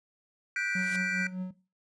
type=chord; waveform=triangle; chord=G major seventh; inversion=third; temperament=just; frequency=1470 / 1568 / 1960 / 2352 Hz; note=F#6 / G6 / B6 / D7; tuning=-12 / 0 / -14 / +2 cents; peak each=-33 dBFS; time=0.56-1.27 s; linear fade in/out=2 ms
type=noise with exponential growth; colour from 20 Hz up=white; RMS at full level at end=-39 dBFS; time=0.57-0.96 s; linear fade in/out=0 ms; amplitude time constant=83 ms
type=tone with tremolo; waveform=triangle; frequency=184.3 Hz; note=F#3; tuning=7 cents flat; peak=-27 dBFS; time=0.75-1.51 s; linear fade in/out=5 ms; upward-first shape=triangle; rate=4.9 Hz; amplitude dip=70%
effects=noise-tail reverb RT60 0.3 s tail -17 dB re dry + resampled to 22050 Hz